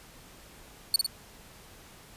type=tone with echo; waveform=sawtooth; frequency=4456 Hz; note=C#8; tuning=8 cents sharp; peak=-16 dBFS; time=0.94-0.96 s; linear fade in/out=2 ms; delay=52 ms; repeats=2; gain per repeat=-4 dB; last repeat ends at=1.064 s; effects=pink hiss -52 dBFS RMS until 2.16 s + resampled to 32000 Hz